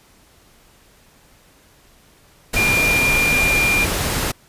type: tone in noise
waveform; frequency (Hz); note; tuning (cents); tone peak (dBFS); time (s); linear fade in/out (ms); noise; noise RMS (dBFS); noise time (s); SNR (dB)
sine; 2400; D7; +37; -15; 2.56-3.85; 10; pink; -21; 2.53-4.32; +3
effects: pink hiss -52 dBFS RMS until 4.48 s + resampled to 32000 Hz